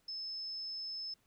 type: tone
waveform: sine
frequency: 5230 Hz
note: E8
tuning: 15 cents flat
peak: -39 dBFS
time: 0.08-1.14 s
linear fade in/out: 5 ms
effects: pink hiss -74 dBFS RMS until 1.26 s